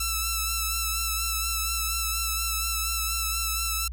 5% pulse tone with vibrato, 1325 Hz, E6, 9 cents sharp, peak -15 dBFS, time 0-3.88 s, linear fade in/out 5 ms, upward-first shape sine, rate 4.2 Hz, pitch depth 26 cents each way, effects added 60 Hz sine -32 dBFS peak until 3.92 s

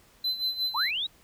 triangle tone with tremolo, 4046 Hz, B7, 41 cents sharp, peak -23 dBFS, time 0.24-0.91 s, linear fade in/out 5 ms, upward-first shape sine, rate 5.6 Hz, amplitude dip 75%
sine linear sweep, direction up, 808 to 3951 Hz, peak -27 dBFS, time 0.74-1.07 s, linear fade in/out 10 ms
effects pink hiss -59 dBFS RMS until 1.23 s

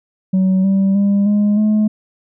sine tone with pitch steps, 188.3 / 194.27 / 200.4 / 206.8 / 213.3 Hz, F#3 / G3 / G3 / G#3 / G#3, +31 / -15 / +38 / -7 / +46 cents, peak -8 dBFS, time 0.33-1.88 s, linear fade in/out 10 ms, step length 310 ms, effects tanh soft clip ceiling -10 dBFS

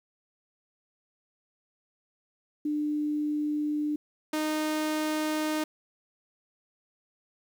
sine / sawtooth tone pair in turn, 298.7 / 308.3 Hz, D4 / D#4, +29 / -16 cents, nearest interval minor second, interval 55 cents, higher second, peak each -26 / -23 dBFS, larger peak second, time 2.65-3.96 / 4.33-5.64 s, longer neither, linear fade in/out 5 ms, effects 10-bit

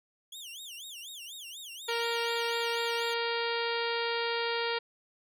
sawtooth tone with vibrato, 3209 Hz, G7, 40 cents sharp, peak -39 dBFS, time 0.32-3.14 s, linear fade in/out 5 ms, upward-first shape sine, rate 4.1 Hz, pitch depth 280 cents each way
harmonic tone, 466.2 Hz, A#4, in tune, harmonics 1 / 2 / 3 / 4 / 5 / 6 / 7 / 8 / 9 / 10, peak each -33 / -36 / -38 / -39 / -40 / -41 / -41 / -42 / -43 / -43 dBFS, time 1.88-4.79 s, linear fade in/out 10 ms
effects none

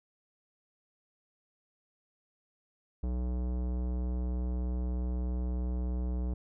sine tone with tanh clipping, 61.6 Hz, B1, 4 cents flat, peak -32 dBFS, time 3.03-6.34 s, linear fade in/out 5 ms, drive 18 dB, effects none

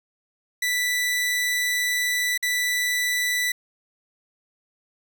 sawtooth tone with dropouts, 1975.5 Hz, B6, in tune, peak -18 dBFS, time 0.62-3.52 s, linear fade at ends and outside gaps 5 ms, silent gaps 2.377-2.426 s, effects none

